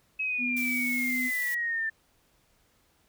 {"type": "exponential sweep", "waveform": "sine", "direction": "down", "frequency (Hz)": [2570, 1773], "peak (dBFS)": -27, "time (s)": [0.19, 1.9], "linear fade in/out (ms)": 10}
{"type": "tone with pitch glide", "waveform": "sine", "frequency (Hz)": [246.9, 249.3], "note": ["B3", "B3"], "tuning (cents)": [0, 16], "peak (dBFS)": -31, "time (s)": [0.38, 1.31], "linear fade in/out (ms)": 50, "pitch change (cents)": 16, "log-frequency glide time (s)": [0.71, 0.94]}
{"type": "noise", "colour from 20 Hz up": "blue", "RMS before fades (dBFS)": -39, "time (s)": [0.56, 1.55], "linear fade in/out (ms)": 10}
{"effects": ["pink hiss -67 dBFS RMS until 3.08 s"]}